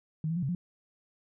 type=tone with pitch steps; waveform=sine; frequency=156.8 / 165.3 / 178.2 / 135.1 / 176.8 Hz; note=D#3 / E3 / F3 / C#3 / F3; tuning=+14 / +5 / +35 / -44 / +22 cents; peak=-28 dBFS; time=0.24-0.55 s; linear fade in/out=2 ms; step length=62 ms; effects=none